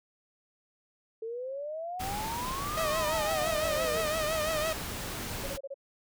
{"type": "exponential two-way sweep", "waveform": "sine", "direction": "up then down", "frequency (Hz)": [440, 1244.5, 440], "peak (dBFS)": -34, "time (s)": [1.22, 4.02], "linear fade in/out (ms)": 5, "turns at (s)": 2.77}
{"type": "noise", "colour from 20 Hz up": "pink", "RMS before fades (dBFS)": -37, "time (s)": [1.99, 5.58], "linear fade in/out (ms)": 20}
{"type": "tone with vibrato", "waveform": "sawtooth", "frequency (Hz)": 625, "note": "D#5", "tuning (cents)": 8, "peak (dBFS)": -25, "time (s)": [2.77, 4.73], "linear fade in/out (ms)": 5, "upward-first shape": "triangle", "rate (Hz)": 5.9, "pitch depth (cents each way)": 83}
{"type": "tone bursts", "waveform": "sine", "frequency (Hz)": 550, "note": "C#5", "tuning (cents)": -14, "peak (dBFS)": -35, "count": 5, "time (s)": [5.43, 5.743], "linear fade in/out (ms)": 10, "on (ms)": 41, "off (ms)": 27}
{"effects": []}